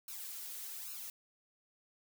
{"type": "noise with flanger", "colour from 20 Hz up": "blue", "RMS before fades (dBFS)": -45, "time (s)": [0.08, 1.1], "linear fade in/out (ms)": 2, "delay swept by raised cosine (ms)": [0.74, 3.64], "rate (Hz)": 1.2, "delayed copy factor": 0.95, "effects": []}